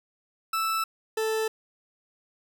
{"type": "tone pair in turn", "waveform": "40% pulse", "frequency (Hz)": [1318.5, 440], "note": ["E6", "A4"], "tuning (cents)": [0, 0], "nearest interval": "octave + perfect fifth", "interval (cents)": 1900, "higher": "first", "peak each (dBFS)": -24, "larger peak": "neither", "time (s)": [[0.53, 0.84], [1.17, 1.48]], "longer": "neither", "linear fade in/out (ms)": 5, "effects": []}